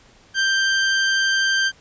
sawtooth tone, 1572 Hz, G6, 4 cents sharp, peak -13 dBFS, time 0.34-1.72 s, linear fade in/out 50 ms, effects pink hiss -52 dBFS RMS until 1.8 s + resampled to 16000 Hz

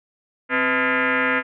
sine tone with frequency modulation, 118.4 Hz, A#2, 27 cents sharp, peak -17 dBFS, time 0.49-1.43 s, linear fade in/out 50 ms, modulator 380 Hz, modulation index 5.6, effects none

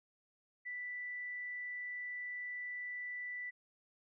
sine tone, 1975.5 Hz, B6, in tune, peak -40 dBFS, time 0.65-3.51 s, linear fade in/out 20 ms, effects none

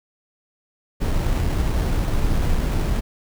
brown noise with sample-and-hold, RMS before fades -20 dBFS, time 1-3.01 s, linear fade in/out 20 ms, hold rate 4900 Hz, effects none

